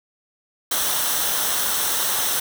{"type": "noise with comb filter", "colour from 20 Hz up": "white", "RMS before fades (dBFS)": -22, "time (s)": [0.71, 2.4], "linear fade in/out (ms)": 5, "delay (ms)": 0.42, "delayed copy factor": -0.55, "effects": []}